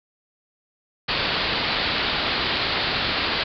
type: low-pass noise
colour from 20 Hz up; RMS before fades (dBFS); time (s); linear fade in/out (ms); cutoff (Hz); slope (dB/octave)
white; -24; 1.08-3.44; 10; 4700; 96
effects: none